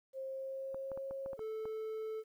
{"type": "tone with pitch glide", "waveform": "sine", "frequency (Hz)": [532, 541.6], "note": ["C5", "C#5"], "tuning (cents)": [29, -40], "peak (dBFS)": -39, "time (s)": [0.13, 1.38], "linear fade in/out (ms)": 50, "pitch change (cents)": 31, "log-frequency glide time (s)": [0.25, 1.07]}
{"type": "clicks", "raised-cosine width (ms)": 1, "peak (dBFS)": -34, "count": 8, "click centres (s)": [0.745, 0.917, 0.975, 1.11, 1.261, 1.332, 1.393, 1.655]}
{"type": "tone", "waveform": "triangle", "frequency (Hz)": 438.1, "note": "A4", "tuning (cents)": -7, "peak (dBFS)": -36, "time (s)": [1.37, 2.24], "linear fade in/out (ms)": 50}
{"effects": ["12-bit"]}